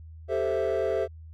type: chord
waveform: triangle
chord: A minor seventh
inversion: third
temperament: equal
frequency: 392 / 440 / 523.3 / 659.3 Hz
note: G4 / A4 / C5 / E5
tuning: 0 / 0 / 0 / 0 cents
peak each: -27 dBFS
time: 0.28-1.08 s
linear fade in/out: 50 ms
effects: tanh soft clip ceiling -17 dBFS + added 80 Hz sine -42 dBFS peak until 1.33 s